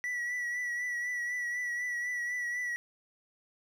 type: tone with vibrato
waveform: triangle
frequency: 1948 Hz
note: B6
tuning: 24 cents flat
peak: -30 dBFS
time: 0.04-2.76 s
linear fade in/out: 0 ms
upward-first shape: triangle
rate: 4 Hz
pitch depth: 39 cents each way
effects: none